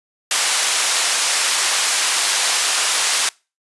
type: band-pass noise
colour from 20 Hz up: white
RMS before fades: -18 dBFS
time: 0.31-3.29 s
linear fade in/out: 2 ms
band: 740 to 9000 Hz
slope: 12 dB/octave
effects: noise-tail reverb RT60 0.3 s tail -25 dB re dry + resampled to 24000 Hz